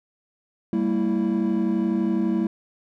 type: chord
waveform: triangle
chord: E diminished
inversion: first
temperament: equal with one note detuned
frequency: 196 / 227.9 / 329.6 Hz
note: G3 / Bb3 / E4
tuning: 0 / -39 / 0 cents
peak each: -22 dBFS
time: 0.73-2.47 s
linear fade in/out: 2 ms
effects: tanh soft clip ceiling -11 dBFS